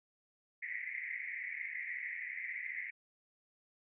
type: band-pass noise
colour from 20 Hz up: pink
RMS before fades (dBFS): -42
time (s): 0.62-2.91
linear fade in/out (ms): 10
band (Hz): 1900 to 2200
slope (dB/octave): 96
effects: none